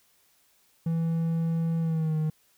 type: tone with pitch glide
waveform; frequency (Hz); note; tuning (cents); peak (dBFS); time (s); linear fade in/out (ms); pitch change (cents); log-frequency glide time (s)
triangle; 164.81 to 155.65; E3 to D#3; 0 to +1; -22; 0.86-2.3; 5; -99; 1.8-2.17
effects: white hiss -65 dBFS RMS until 2.57 s